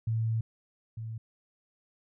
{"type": "tone pair in turn", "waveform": "sine", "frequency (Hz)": [112.6, 112.12], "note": ["A2", "A2"], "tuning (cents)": [40, 33], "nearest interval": "unison", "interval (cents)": 7, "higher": "first", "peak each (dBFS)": [-26, -35], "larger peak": "first", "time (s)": [[0.07, 0.41], [0.97, 1.18]], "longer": "first", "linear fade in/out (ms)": 5, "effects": []}